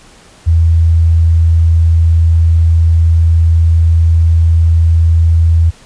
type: tone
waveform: sine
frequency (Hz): 82.41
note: E2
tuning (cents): 0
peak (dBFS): -5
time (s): 0.46-5.71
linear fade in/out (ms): 20
effects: pink hiss -41 dBFS RMS until 5.85 s + resampled to 22050 Hz